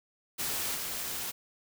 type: noise with level steps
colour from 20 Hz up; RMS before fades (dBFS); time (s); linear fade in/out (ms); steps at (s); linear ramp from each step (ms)
white; -33 / -36; 0.38-1.32; 20; 0.74; 20
effects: none